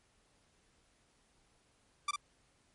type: tone with echo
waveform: sawtooth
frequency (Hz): 1174.7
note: D6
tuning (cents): 0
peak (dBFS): -27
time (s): 2.08-2.11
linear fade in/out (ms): 5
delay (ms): 51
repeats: 1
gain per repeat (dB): -4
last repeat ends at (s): 2.161
effects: pink hiss -71 dBFS RMS until 2.74 s + MP3 48 kbps